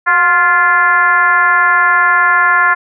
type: tone with frequency modulation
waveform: sine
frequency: 1396 Hz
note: F6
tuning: 1 cent flat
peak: -7 dBFS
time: 0.06-2.75 s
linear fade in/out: 20 ms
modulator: 339 Hz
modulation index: 1.4
effects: none